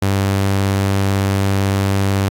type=tone; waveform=sawtooth; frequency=98 Hz; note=G2; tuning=in tune; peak=-10 dBFS; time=0.02-2.29 s; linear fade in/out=5 ms; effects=AAC 64 kbps